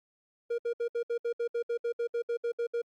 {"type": "tone bursts", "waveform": "triangle", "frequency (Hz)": 471.3, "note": "A#4", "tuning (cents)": 19, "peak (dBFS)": -26, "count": 16, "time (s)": [0.5, 2.819], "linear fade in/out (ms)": 10, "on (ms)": 84, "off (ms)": 65, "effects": ["Opus 48 kbps"]}